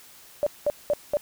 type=tone bursts; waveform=sine; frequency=587.3 Hz; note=D5; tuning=in tune; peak=-19 dBFS; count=4; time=0.43-1.17 s; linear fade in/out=0 ms; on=35 ms; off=200 ms; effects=white hiss -50 dBFS RMS until 1.21 s